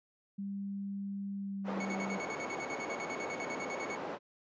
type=tone with pitch glide; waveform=sine; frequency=198.5 to 195.43 Hz; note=G3 to G3; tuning=+22 to -5 cents; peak=-36 dBFS; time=0.38-2.18 s; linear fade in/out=10 ms; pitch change=-27 cents; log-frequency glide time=1.36-1.74 s
type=band-pass noise; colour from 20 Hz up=white; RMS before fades=-40 dBFS; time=1.64-4.19 s; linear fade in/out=50 ms; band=270 to 760 Hz; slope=12 dB/octave
type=tone with tremolo; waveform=45% pulse; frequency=2217 Hz; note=C#7; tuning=in tune; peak=-39 dBFS; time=1.8-3.97 s; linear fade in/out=2 ms; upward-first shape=square; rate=10 Hz; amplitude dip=80%
effects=resampled to 16000 Hz